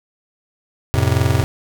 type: chord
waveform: square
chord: F major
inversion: none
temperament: just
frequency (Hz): 87.31 / 109.13 / 130.96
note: F2 / A2 / C3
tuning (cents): 0 / -14 / +2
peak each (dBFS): -19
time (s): 0.94-1.44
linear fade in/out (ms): 0
effects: none